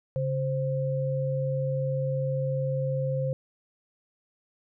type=tone pair together; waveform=sine; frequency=138.59 / 523.9 Hz; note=C#3 / C5; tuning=0 / +2 cents; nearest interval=octave + major seventh; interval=2302 cents; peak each=-27 / -29 dBFS; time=0.16-3.33 s; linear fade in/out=0 ms; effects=none